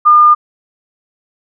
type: tone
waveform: sine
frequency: 1209 Hz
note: D6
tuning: 50 cents sharp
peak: -3 dBFS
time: 0.05-0.35 s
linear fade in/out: 20 ms
effects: none